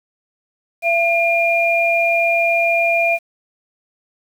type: tone pair together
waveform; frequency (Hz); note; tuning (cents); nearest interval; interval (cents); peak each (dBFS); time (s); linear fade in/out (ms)
sine; 676 / 2409; E5 / D7; +43 / +43; octave + minor seventh; 2200; -16; 0.82-3.19; 50
effects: 7-bit